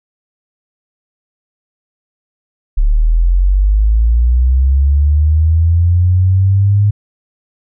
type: linear sweep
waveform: sine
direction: up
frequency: 34.89 to 103.8 Hz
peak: -7 dBFS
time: 2.77-6.91 s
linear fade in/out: 10 ms
effects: none